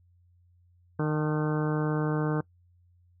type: harmonic tone with a mistuned harmonic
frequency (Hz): 152.9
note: D#3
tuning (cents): -30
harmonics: 1 / 2 / 3 / 4 / 5 / 6 / 7 / 8 / 9 / 10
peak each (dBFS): -27 / -31 / -32 / -40 / -42 / -41 / -42 / -42 / -44 / -42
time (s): 0.99-2.41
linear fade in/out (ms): 5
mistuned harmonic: 6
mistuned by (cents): -42
effects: noise-tail reverb RT60 0.1 s tail -23 dB re dry + added 88 Hz sine -59 dBFS peak until 3.2 s